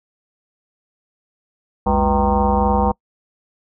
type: tone with frequency modulation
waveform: sine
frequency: 492.2 Hz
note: B4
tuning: 6 cents flat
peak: -13 dBFS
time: 1.86-2.92 s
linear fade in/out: 10 ms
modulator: 144 Hz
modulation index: 3.5
effects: noise-tail reverb RT60 0.1 s tail -26 dB re dry